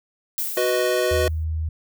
violet noise with exponential decay, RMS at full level -24 dBFS, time 0.38-1.44 s, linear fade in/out 0 ms, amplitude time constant 230 ms
square chord, B major, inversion second, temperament equal, 370 / 493.9 / 622.3 Hz, F#4 / B4 / D#5, 0 / 0 / 0 cents, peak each -24 dBFS, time 0.57-1.28 s, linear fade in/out 2 ms
sine tone, 79.3 Hz, D#2, 33 cents sharp, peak -22 dBFS, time 1.11-1.69 s, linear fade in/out 5 ms
effects none

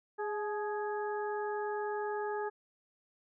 harmonic tone with a mistuned harmonic, 415.3 Hz, G#4, in tune, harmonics 1 / 2 / 3 / 4, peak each -35 / -38 / -45 / -44 dBFS, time 0.18-2.5 s, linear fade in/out 20 ms, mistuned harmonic 2, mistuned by +43 cents, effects none

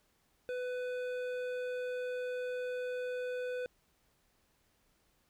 sine tone with hard clipping, 498.9 Hz, B4, 17 cents sharp, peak -37 dBFS, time 0.49-3.66 s, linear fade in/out 0 ms, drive 11 dB, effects pink hiss -73 dBFS RMS until 5.29 s

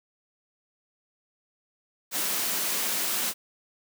white high-pass noise, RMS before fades -28 dBFS, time 2.11-3.34 s, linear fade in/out 50 ms, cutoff 160 Hz, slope 48 dB/octave, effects none

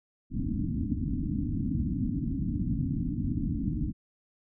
white low-pass noise, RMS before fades -30 dBFS, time 0.3-3.93 s, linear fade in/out 50 ms, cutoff 300 Hz, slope 96 dB/octave, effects none

